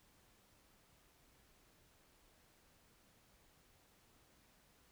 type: silence
effects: pink hiss -70 dBFS RMS until 4.91 s